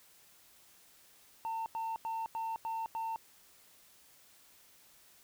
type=tone bursts; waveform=sine; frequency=900 Hz; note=A5; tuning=39 cents sharp; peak=-32 dBFS; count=6; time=1.45-3.16 s; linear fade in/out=0 ms; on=210 ms; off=90 ms; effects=tanh soft clip ceiling -33 dBFS + white hiss -62 dBFS RMS until 5.23 s